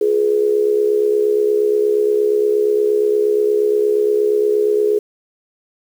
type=tone with amplitude modulation; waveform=sine; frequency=419.7 Hz; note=G#4; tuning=18 cents sharp; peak=-9 dBFS; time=0.01-4.99 s; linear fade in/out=5 ms; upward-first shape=sine; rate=68.5 Hz; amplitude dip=70%; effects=7-bit